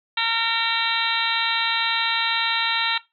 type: harmonic tone with a mistuned harmonic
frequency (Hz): 457.9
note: A#4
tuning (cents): -31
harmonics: 2 / 3 / 4 / 5 / 6 / 7 / 8 / 9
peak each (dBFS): -28 / -28 / -28 / -28 / -28 / -28 / -28 / -28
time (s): 0.17-2.98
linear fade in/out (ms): 5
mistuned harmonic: 9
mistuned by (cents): -65
effects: noise-tail reverb RT60 0.2 s tail -17 dB re dry